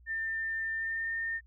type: tone with pitch glide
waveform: sine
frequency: 1797 to 1820 Hz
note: A6 to A#6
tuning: +36 to -42 cents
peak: -31 dBFS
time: 0.06-1.41 s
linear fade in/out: 50 ms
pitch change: +22 cents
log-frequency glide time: 0.69-1.14 s
effects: added 60 Hz sine -55 dBFS peak until 1.46 s